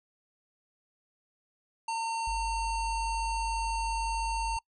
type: harmonic tone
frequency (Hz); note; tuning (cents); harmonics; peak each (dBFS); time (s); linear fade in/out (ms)
909; A#5; -44; 1 / 3 / 5 / 7 / 9 / 10; -30 / -40 / -44 / -47 / -49 / -50; 1.88-4.59; 5
type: tone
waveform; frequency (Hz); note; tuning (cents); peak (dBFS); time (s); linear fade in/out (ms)
sine; 50; G1; +35; -34; 2.27-4.57; 5
effects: noise-tail reverb RT60 0.1 s tail -25 dB re dry